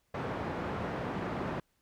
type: band-pass noise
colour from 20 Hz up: pink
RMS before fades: -36 dBFS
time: 0.14-1.6 s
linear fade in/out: 5 ms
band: 110 to 1400 Hz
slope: 12 dB/octave
effects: pink hiss -75 dBFS RMS until 1.81 s